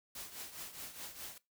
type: noise with tremolo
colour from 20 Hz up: white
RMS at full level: -44 dBFS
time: 0.15-1.38 s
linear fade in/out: 5 ms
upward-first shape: triangle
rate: 4.8 Hz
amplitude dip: 75%
effects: noise-tail reverb RT60 0.2 s tail -19 dB re dry